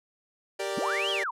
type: chord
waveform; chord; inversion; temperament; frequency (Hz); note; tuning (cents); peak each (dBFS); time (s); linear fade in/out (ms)
sawtooth; G minor; none; equal; 392 / 466.2 / 587.3; G4 / Bb4 / D5; 0 / 0 / 0; -29 / -33 / -29; 0.59-1.24; 10
type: linear two-way sweep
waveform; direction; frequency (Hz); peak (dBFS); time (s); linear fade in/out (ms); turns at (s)
sine; up then down; 110 to 3322 to 860; -28; 0.77-1.31; 10; 1.1
effects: low-pass 10000 Hz 12 dB/octave

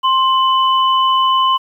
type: tone pair together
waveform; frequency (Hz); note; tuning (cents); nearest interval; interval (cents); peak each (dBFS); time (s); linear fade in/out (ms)
sine; 1051.1 / 2992; C6 / F#7; +8 / +19; octave + tritone; 1811; -11 / -18; 0.03-1.58; 20
effects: 8-bit

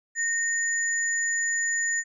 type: tone pair together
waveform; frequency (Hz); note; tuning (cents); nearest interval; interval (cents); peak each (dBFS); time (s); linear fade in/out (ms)
sine; 1846 / 6970; A#6 / A8; -17 / -17; octave + major seventh; 2300; -25 / -28; 0.15-2.04; 50
effects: none

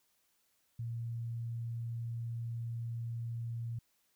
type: tone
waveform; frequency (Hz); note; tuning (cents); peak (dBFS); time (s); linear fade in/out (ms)
sine; 116.54; A#2; 0; -36; 0.79-3.79; 5
effects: white hiss -75 dBFS RMS until 4.15 s

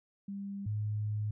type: tone pair in turn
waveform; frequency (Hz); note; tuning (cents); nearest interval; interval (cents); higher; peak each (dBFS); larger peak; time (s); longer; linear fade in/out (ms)
sine; 198.9 / 105.73; G3 / G#2; +25 / +31; major seventh; 1094; first; -37 / -31; second; 0.28-0.66 / 0.66-1.31; second; 5
effects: none

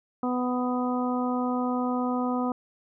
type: harmonic tone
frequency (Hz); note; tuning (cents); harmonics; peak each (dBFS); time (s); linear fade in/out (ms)
249.2; B3; +16; 1 / 2 / 3 / 4 / 5; -26 / -33 / -33 / -35 / -35; 0.23-2.52; 2
effects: none

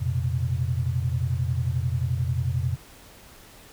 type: chord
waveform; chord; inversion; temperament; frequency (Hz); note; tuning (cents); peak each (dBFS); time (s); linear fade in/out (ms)
sine; F suspended fourth; none; equal with one note detuned; 87.31 / 119.54 / 130.81; F2 / Bb2 / C3; 0 / +44 / 0; -27; 0-2.76; 20
effects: pink hiss -49 dBFS RMS until 3.72 s

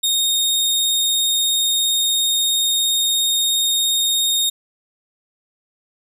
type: tone with vibrato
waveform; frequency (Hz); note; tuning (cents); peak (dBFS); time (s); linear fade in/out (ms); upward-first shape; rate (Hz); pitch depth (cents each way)
sawtooth; 3704; A#7; -12; -13; 0.03-4.5; 10; sine; 17; 9
effects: none

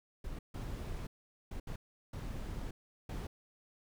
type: noise bursts at uneven times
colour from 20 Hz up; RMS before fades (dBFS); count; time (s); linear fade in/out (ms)
brown; -41; 6; 0.24-0.39 / 0.54-1.07 / 1.51-1.6 / 1.67-1.76 / 2.13-2.71 / 3.09-3.27; 5
effects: none

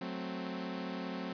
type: chord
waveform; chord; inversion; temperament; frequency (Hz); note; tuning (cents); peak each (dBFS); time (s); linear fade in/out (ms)
sawtooth; F# diminished; none; equal; 185 / 220 / 261.6; F#3 / A3 / C4; 0 / 0 / 0; -37 / -40 / -37; 0.01-1.33; 5
effects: resampled to 11025 Hz + 10-bit

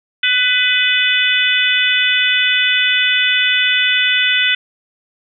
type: harmonic tone with a mistuned harmonic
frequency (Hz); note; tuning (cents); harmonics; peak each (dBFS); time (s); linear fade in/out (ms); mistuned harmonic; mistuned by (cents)
498.7; B4; +17; 3 / 4 / 5 / 6 / 7; -18 / -18 / -18 / -18 / -18; 0.23-4.55; 5; 5; +19
effects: none

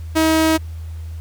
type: tone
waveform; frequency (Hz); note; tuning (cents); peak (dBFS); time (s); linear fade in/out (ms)
sawtooth; 318.8; D#4; +42; -9; 0.15-0.58; 20
effects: added 81 Hz sine -27 dBFS peak until 1.2 s + pink hiss -50 dBFS RMS until 1.2 s

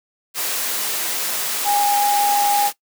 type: tone in noise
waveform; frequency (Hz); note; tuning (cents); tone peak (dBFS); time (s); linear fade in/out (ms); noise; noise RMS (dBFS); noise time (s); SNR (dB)
sine; 817; G#5; -29; -15; 1.64-2.71; 50; white; -23; 0.34-2.73; +5
effects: noise-tail reverb RT60 0.1 s tail -18 dB re dry + high-pass 300 Hz 12 dB/octave

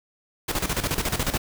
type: noise with tremolo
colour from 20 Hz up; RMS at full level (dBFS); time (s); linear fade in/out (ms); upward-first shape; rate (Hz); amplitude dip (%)
pink; -24; 0.48-1.38; 10; square; 14; 70
effects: none

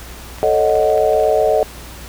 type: clicks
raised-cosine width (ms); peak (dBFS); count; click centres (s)
0.3; -20; 10; 0.385 / 0.439 / 0.697 / 0.755 / 0.83 / 0.901 / 0.978 / 1.133 / 1.2 / 1.237
type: chord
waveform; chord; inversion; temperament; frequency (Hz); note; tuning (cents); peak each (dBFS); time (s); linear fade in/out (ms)
sine; D# half-diminished seventh; second; equal; 440 / 554.4 / 622.3 / 740; A4 / C#5 / D#5 / F#5; 0 / 0 / 0 / 0; -16 / -19 / -15 / -19; 0.43-1.63; 0
effects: added 60 Hz sine -35 dBFS peak until 2.08 s + pink hiss -36 dBFS RMS until 2.08 s

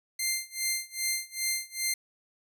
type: tone with tremolo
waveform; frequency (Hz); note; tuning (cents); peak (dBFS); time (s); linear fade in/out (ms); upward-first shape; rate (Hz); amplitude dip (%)
10% pulse; 2093; C7; 0; -17; 0.19-1.94; 5; sine; 2.5; 95
effects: none

